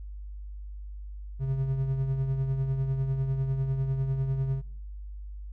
triangle tone with tremolo, 134 Hz, C3, 42 cents sharp, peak -21 dBFS, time 1.39-4.62 s, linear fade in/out 50 ms, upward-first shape triangle, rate 10 Hz, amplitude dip 55%, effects noise-tail reverb RT60 0.7 s tail -26 dB re dry + added 50 Hz sine -37 dBFS peak until 5.52 s

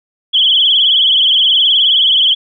sine tone with vibrato, 3203 Hz, G7, 37 cents sharp, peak -7 dBFS, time 0.33-2.35 s, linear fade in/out 20 ms, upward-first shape triangle, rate 19 Hz, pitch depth 130 cents each way, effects none

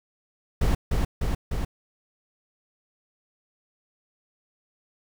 brown noise with echo, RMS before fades -21 dBFS, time 0.61-0.75 s, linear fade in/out 5 ms, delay 300 ms, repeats 3, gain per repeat -2 dB, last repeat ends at 1.65 s, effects none

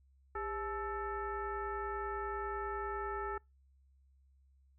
sine tone with frequency modulation, 861 Hz, A5, 38 cents flat, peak -36 dBFS, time 0.35-3.38 s, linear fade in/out 5 ms, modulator 459 Hz, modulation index 1.6, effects noise-tail reverb RT60 0.2 s tail -26 dB re dry + added 67 Hz sine -64 dBFS peak until 4.78 s

